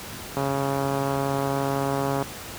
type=click train; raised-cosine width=1 ms; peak=-12 dBFS; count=257; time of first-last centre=0.37-2.225 s; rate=138 Hz; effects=pink hiss -37 dBFS RMS until 2.58 s + high-pass 60 Hz 12 dB/octave